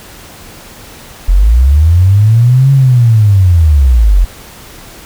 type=linear two-way sweep; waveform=sine; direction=up then down; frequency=41.2 to 138.59 to 41.2 Hz; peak=-3 dBFS; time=1.28-4.25 s; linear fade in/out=10 ms; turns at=2.72 s; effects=pink hiss -33 dBFS RMS until 5.05 s